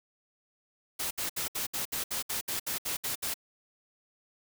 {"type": "noise bursts", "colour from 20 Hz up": "white", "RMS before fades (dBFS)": -33, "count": 13, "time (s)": [0.99, 3.342], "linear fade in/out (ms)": 10, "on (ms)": 120, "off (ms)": 66, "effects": []}